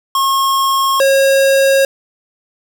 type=tone pair in turn; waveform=square; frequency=1083 / 543.5 Hz; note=C#6 / C#5; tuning=-41 / -34 cents; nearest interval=octave; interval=1193 cents; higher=first; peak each=-12 / -9 dBFS; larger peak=second; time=0.15-1 / 1-1.85 s; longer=neither; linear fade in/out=2 ms; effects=7-bit